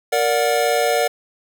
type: chord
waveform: square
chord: Bb augmented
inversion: none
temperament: just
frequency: 466.2 / 582.7 / 728.4 Hz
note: Bb4 / D5 / F#5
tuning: 0 / -14 / -27 cents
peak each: -21 dBFS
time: 0.12-1.08 s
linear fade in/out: 10 ms
effects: none